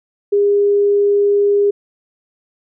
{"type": "tone", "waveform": "sine", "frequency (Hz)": 406.2, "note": "G#4", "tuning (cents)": -38, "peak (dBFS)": -10, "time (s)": [0.32, 1.71], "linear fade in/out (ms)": 10, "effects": []}